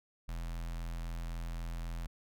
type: tone with notch filter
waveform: square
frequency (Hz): 41.9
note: E1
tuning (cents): +29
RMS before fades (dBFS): -39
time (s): 0.28-2.07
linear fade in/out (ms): 10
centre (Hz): 380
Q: 1.1
effects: none